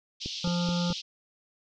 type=band-pass noise; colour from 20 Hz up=pink; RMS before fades=-37 dBFS; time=0.2-1.02 s; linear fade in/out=20 ms; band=2900 to 5600 Hz; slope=48 dB/octave
type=click train; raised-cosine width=3 ms; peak=-23 dBFS; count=4; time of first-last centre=0.26-0.904 s; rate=4.66 Hz
type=harmonic tone; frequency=174.61 Hz; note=F3; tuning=in tune; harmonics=1 / 3 / 5 / 7 / 8; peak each=-26 / -36 / -40 / -43 / -44 dBFS; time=0.44-0.93 s; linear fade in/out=5 ms
effects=none